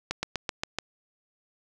slowing click train, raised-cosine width 0.2 ms, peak -11 dBFS, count 6, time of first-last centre 0.11-0.786 s, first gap 120 ms, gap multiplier 1.06, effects none

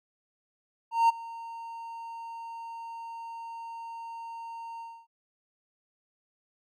triangle tone with ADSR envelope, 920 Hz, A#5, 23 cents flat, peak -15 dBFS, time 0.91-5.07 s, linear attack 180 ms, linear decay 17 ms, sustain -21 dB, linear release 270 ms, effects Opus 48 kbps

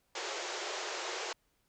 pink band-pass noise, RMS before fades -39 dBFS, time 0.15-1.33 s, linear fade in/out 5 ms, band 350 to 7400 Hz, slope 96 dB/octave, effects pink hiss -75 dBFS RMS until 1.68 s

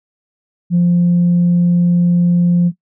sine tone, 174.61 Hz, F3, in tune, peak -7 dBFS, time 0.7-2.72 s, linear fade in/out 50 ms, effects noise-tail reverb RT60 0.1 s tail -17 dB re dry + tanh soft clip ceiling -6 dBFS

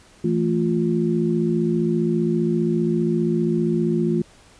sine tone cluster, 166.6 / 221.7 / 351.7 Hz, E3 / A3 / F4, +19 / +13 / +12 cents, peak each -22 dBFS, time 0.24-4.22 s, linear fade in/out 5 ms, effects pink hiss -51 dBFS RMS until 4.59 s + resampled to 22050 Hz

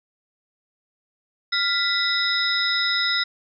sine tone cluster, 1397 / 1985 / 3703 / 3900 / 5120 Hz, F6 / B6 / A#7 / B7 / D#8, 0 / +8 / -12 / -23 / +49 cents, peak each -26 dBFS, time 1.52-3.24 s, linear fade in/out 10 ms, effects none

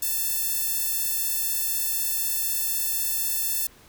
sawtooth tone with high-pass filter, 884 Hz, A5, 8 cents sharp, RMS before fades -26 dBFS, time 0.02-3.67 s, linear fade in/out 5 ms, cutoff 11000 Hz, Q 0.53, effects pink hiss -53 dBFS RMS until 3.88 s

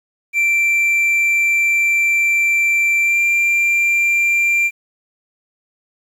triangle tone with pitch glide, 2349 to 2371 Hz, D7 to D7, 0 to +16 cents, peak -11 dBFS, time 0.33-4.71 s, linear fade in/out 50 ms, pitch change +16 cents, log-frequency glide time 3.02-3.19 s, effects 8-bit

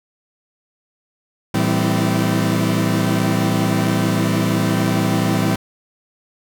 40% pulse tone cluster, 111.5 / 164.5 / 193.8 / 258.2 / 322.6 Hz, A2 / E3 / G3 / C4 / E4, +23 / -3 / -20 / -23 / -37 cents, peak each -21 / -21 / -20 / -22 / -24 dBFS, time 1.54-5.56 s, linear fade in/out 5 ms, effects none

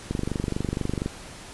click train, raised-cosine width 3 ms, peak -13 dBFS, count 24, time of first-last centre 0.11-1.06 s, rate 24.2 Hz, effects pink hiss -42 dBFS RMS until 1.53 s + resampled to 24000 Hz

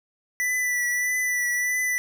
square tone with vibrato, 1975.5 Hz, B6, in tune, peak -23 dBFS, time 0.4-1.98 s, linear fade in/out 0 ms, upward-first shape triangle, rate 1.6 Hz, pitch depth 28 cents each way, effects none

